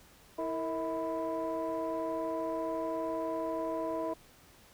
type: tone cluster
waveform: sine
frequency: 326.1 / 459.6 / 644 / 994 Hz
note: E4 / A#4 / E5 / B5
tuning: -19 / -25 / -41 / +11 cents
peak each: -36 / -39 / -34 / -38 dBFS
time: 0.38-4.14 s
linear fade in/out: 10 ms
effects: tanh soft clip ceiling -26 dBFS + pink hiss -59 dBFS RMS until 4.73 s